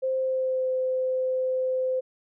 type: tone with pitch glide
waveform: sine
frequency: 523.3 to 515.5 Hz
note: C5 to C5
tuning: 0 to -26 cents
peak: -23 dBFS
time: 0.02-2.01 s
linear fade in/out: 20 ms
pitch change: -26 cents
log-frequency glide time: 0.18-0.7 s
effects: none

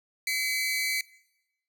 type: tone pair together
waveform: sawtooth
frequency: 2042 / 2280 Hz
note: C7 / C#7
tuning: -43 / +48 cents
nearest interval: major second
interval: 191 cents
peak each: -26 / -26 dBFS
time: 0.27-1.01 s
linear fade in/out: 2 ms
effects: noise-tail reverb RT60 0.9 s tail -21 dB re dry

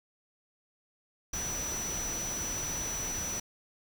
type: tone in noise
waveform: sine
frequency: 5920 Hz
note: F#8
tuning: in tune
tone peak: -34 dBFS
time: 1.33-3.4 s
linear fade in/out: 5 ms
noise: pink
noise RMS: -39 dBFS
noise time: 1.33-3.4 s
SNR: +2 dB
effects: none

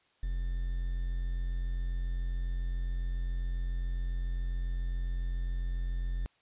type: tone with quantisation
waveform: triangle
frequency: 43.65 Hz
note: F1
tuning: in tune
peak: -28 dBFS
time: 0.23-6.26 s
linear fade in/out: 0 ms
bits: 9
effects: white hiss -69 dBFS RMS until 6.41 s + resampled to 8000 Hz

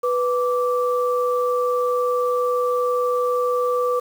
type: tone pair together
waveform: sine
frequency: 493.9 / 1167.3 Hz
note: B4 / D6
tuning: 0 / -11 cents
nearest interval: octave + minor third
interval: 1489 cents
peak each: -19 / -23 dBFS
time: 0.03-4 s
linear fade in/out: 10 ms
effects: 7-bit

